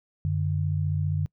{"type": "tone pair together", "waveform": "sine", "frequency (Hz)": [93.8, 148.9], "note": ["F#2", "D3"], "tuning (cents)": [24, 24], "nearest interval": "minor sixth", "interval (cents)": 800, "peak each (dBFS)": [-26, -26], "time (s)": [0.25, 1.26], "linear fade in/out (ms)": 0, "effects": ["noise-tail reverb RT60 0.1 s tail -25 dB re dry"]}